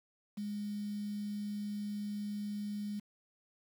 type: tone with quantisation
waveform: sine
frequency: 206.4 Hz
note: G#3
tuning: 10 cents flat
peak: -36 dBFS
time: 0.37-3 s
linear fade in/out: 10 ms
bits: 9
effects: none